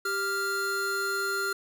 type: tone pair together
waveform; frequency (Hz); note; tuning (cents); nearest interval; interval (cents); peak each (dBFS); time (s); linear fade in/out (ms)
square; 392 / 1396.9; G4 / F6; 0 / 0; octave + minor seventh; 2200; -34 / -29; 0.05-1.53; 5
effects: none